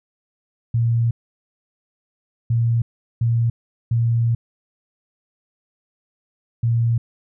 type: tone bursts at uneven times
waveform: sine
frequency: 116.54 Hz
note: A#2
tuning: in tune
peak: -15 dBFS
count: 5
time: 0.74-1.11 / 2.5-2.82 / 3.21-3.5 / 3.91-4.35 / 6.63-6.98 s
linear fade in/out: 5 ms
effects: none